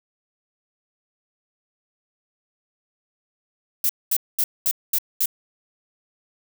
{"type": "noise bursts", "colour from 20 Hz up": "violet", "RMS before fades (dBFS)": -20, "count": 6, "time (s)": [3.84, 5.258], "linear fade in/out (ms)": 2, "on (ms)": 53, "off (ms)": 220, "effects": []}